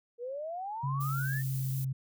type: exponential sweep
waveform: sine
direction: up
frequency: 464.6 to 1848 Hz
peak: -35 dBFS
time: 0.18-1.43 s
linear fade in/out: 50 ms
type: tone with pitch glide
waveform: sine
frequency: 137.1 to 132.97 Hz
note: C#3 to C3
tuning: -19 to +28 cents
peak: -30 dBFS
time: 0.83-1.93 s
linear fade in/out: 10 ms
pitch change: -53 cents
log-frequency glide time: 1.07-1.44 s
type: noise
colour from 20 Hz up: violet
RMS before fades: -43 dBFS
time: 1-1.85 s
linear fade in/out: 10 ms
effects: none